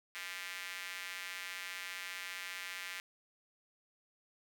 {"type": "tone with high-pass filter", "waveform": "square", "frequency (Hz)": 92.5, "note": "F#2", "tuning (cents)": 0, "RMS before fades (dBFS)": -44, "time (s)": [0.15, 3], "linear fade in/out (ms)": 0, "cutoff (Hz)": 2000, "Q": 2.1, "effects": []}